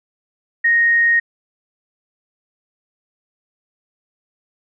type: tone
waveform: sine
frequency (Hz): 1864.7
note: A#6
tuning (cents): 0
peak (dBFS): -11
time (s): 0.64-1.2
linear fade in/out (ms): 10
effects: none